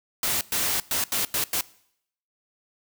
white noise bursts at uneven times, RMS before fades -25 dBFS, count 6, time 0.23-0.41 / 0.52-0.8 / 0.91-1.04 / 1.12-1.25 / 1.34-1.44 / 1.53-1.61 s, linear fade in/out 2 ms, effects noise-tail reverb RT60 0.7 s tail -21 dB re dry

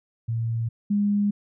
sine tone pair in turn, 114.7 / 204.4 Hz, A#2 / G#3, -28 / -27 cents, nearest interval minor seventh, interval 1001 cents, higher second, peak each -23 / -19 dBFS, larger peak second, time 0.28-0.69 / 0.9-1.31 s, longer neither, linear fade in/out 10 ms, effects none

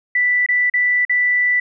sine tone with dropouts, 1975.5 Hz, B6, in tune, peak -13 dBFS, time 0.15-1.6 s, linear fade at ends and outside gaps 5 ms, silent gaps 0.463-0.487 / 0.699-0.738 / 1.051-1.095 s, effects none

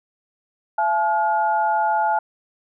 sine tone cluster, 677 / 857 / 1423 Hz, E5 / A5 / F6, +46 / -46 / +32 cents, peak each -24 / -18 / -27 dBFS, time 0.78-2.19 s, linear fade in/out 5 ms, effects none

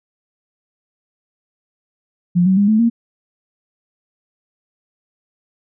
sine tone with pitch steps, 176.2 / 188.85 / 202.4 / 216.9 / 232.5 Hz, F3 / F#3 / G#3 / A3 / A#3, +16 / +36 / -44 / -25 / -4 cents, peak -10 dBFS, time 2.35-2.9 s, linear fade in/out 20 ms, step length 110 ms, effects none

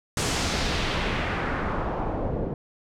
pink noise with low-pass filter sweep, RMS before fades -27 dBFS, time 0.17-2.54 s, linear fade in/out 2 ms, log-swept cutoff 8600 to 450 Hz, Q 1.3, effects none

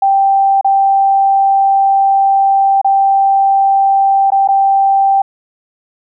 sine tone with dropouts, 784 Hz, G5, in tune, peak -7 dBFS, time 0.02-5.22 s, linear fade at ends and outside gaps 5 ms, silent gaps 0.612-0.645 / 2.815-2.845 / 4.304-4.319 / 4.476-4.486 s, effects none

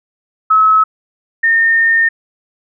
sine tone pair in turn, 1290 / 1824.3 Hz, E6 / A#6, -38 / -38 cents, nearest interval tritone, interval 600 cents, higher second, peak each -6 / -8 dBFS, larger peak first, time 0.5-0.84 / 1.43-2.09 s, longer second, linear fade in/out 10 ms, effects none

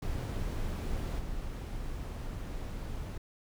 brown noise with level steps, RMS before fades -34 / -38 dBFS, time 0.02-3.18 s, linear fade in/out 5 ms, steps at 1.18 s, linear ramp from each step 20 ms, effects none

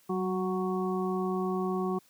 harmonic tone with a mistuned harmonic, 185 Hz, F#3, in tune, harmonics 1 / 2 / 4 / 5 / 6, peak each -31 / -31 / -38 / -46 / -37 dBFS, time 0.09-1.99 s, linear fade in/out 10 ms, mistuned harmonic 1, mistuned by +30 cents, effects white hiss -63 dBFS RMS until 2.09 s + high-pass 80 Hz 12 dB/octave

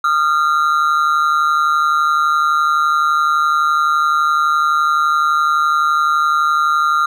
triangle ring-modulated tone, 1300 Hz, E6, 24 cents flat, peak -7 dBFS, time 0.04-7.06 s, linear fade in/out 5 ms, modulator 75.9 Hz, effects none

